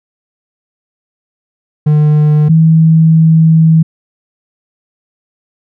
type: tone pair in turn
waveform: triangle / sine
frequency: 150.7 / 161.03 Hz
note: D3 / E3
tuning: +45 / -40 cents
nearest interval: minor second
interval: 115 cents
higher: second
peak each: -3 dBFS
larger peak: neither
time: 1.86-2.49 / 2.49-3.83 s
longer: second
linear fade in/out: 10 ms
effects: none